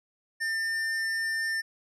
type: tone with hard clipping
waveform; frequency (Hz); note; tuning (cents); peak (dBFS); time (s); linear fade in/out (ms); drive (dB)
sine; 1799; A6; +38; -29; 0.4-1.62; 20; 13
effects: low-pass 11000 Hz 12 dB/octave